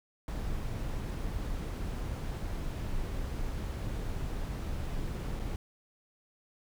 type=noise with dropouts; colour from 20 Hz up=brown; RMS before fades=-35 dBFS; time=0.28-5.56 s; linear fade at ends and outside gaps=1 ms; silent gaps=5.393-5.397 s; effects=none